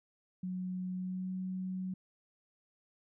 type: tone with pitch glide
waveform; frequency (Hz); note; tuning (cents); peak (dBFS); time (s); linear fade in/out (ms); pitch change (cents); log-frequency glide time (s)
sine; 183.6 to 186.06; F#3 to F#3; -13 to +10; -35; 0.43-1.94; 5; +23; 0.94-1.33
effects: none